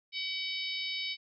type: harmonic tone with a mistuned harmonic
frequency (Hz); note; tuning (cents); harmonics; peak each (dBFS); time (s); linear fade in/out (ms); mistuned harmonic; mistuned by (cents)
758; F#5; +42; 3 / 4 / 5 / 6 / 7; -38 / -39 / -38 / -42 / -43; 0.12-1.17; 50; 7; -30
effects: none